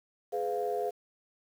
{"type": "chord", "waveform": "sine", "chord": "F diminished", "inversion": "first", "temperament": "just", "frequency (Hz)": [419.1, 502.9, 698.5], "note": ["Ab4", "Cb5", "F5"], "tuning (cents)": [16, 31, 0], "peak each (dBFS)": [-32, -34, -33], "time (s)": [0.32, 0.91], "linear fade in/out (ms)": 20, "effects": ["tanh soft clip ceiling -21 dBFS", "9-bit"]}